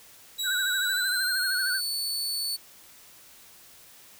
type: tone with pitch glide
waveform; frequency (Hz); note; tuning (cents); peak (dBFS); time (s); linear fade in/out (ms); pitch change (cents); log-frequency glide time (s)
sawtooth; 3885 to 4463; B7 to C#8; -29 to +11; -25; 0.38-2.57; 20; +240; 0.81-1.73
type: tone with vibrato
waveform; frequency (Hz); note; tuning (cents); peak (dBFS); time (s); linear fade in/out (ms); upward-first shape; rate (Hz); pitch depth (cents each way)
sine; 1509; F#6; +34; -26; 0.43-1.81; 50; sine; 13; 82
effects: white hiss -52 dBFS RMS until 4.19 s